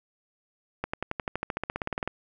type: accelerating click train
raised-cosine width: 0.5 ms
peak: -14 dBFS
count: 19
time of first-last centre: 0.84-2.076 s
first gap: 95 ms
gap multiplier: 0.96
effects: none